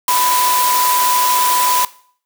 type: tone in noise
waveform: sine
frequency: 994 Hz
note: B5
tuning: 11 cents sharp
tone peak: -14 dBFS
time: 0.08-1.85 s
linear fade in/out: 2 ms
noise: white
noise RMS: -18 dBFS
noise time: 0.08-1.85 s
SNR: +1 dB
effects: noise-tail reverb RT60 0.5 s tail -18 dB re dry + high-pass 400 Hz 12 dB/octave